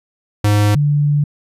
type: tone pair in turn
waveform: square / sine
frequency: 103.83 / 146.25 Hz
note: G#2 / D3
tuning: 0 / -7 cents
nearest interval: tritone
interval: 593 cents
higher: second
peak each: -11 dBFS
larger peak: neither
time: 0.44-0.75 / 0.75-1.24 s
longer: second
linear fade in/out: 5 ms
effects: resampled to 32000 Hz